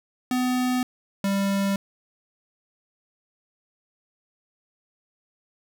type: tone pair in turn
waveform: square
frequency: 251.6 / 197.34 Hz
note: B3 / G3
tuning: +32 / +12 cents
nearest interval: major third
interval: 420 cents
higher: first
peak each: -22 dBFS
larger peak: neither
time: 0.31-0.83 / 1.24-1.76 s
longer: neither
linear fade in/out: 2 ms
effects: none